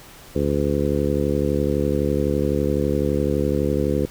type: harmonic tone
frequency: 71.9 Hz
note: D2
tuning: 36 cents flat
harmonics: 1 / 2 / 3 / 4 / 5 / 6 / 7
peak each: -26 / -26 / -26 / -26 / -26 / -26 / -26 dBFS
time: 0.35-4.06 s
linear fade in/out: 10 ms
effects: pink hiss -44 dBFS RMS until 4.1 s